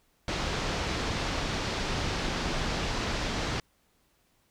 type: low-pass noise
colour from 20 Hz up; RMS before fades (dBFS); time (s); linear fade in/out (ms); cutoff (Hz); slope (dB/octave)
pink; -31; 0.28-3.6; 2; 5800; 24
effects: pink hiss -69 dBFS RMS until 4.5 s